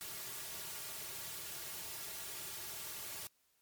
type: noise with comb filter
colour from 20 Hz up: white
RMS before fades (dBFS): -45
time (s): 0.01-3.27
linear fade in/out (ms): 0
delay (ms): 3.9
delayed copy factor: -0.8
effects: white hiss -75 dBFS RMS until 3.61 s + MP3 96 kbps